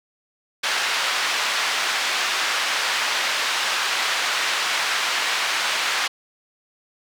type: band-pass noise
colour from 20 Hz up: pink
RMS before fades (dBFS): -23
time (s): 0.63-6.08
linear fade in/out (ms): 10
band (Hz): 1200 to 4800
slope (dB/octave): 12
effects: none